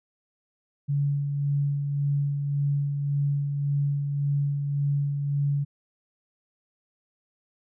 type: tone with tremolo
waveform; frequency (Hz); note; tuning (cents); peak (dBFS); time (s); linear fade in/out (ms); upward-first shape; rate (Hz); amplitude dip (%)
sine; 142.4; C#3; +47; -21; 0.88-5.65; 20; sine; 1.8; 40
effects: none